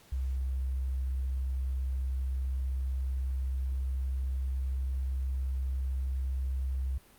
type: tone with pitch glide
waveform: sine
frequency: 65.3 to 65.72 Hz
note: C2 to C2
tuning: -3 to +8 cents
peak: -29 dBFS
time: 0.12-6.98 s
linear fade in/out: 5 ms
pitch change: +11 cents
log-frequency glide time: 1.95-5.59 s
effects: pink hiss -59 dBFS RMS until 7.18 s + Opus 48 kbps